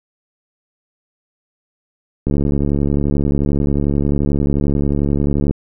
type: click train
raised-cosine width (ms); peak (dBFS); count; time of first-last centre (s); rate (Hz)
3; -5; 232; 2.27-5.51; 71.3
effects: none